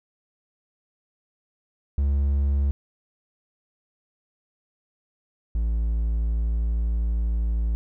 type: tone pair in turn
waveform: triangle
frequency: 69.9 / 56.28 Hz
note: C#2 / A1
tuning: +15 / +40 cents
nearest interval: major third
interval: 375 cents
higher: first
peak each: -17 / -19 dBFS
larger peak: first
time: 1.98-2.71 / 5.55-7.75 s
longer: second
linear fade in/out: 0 ms
effects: none